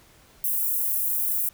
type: high-pass noise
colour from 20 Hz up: white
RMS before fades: -25 dBFS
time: 0.44-1.49 s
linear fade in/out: 2 ms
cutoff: 11000 Hz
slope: 24 dB/octave
effects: pink hiss -55 dBFS RMS until 1.53 s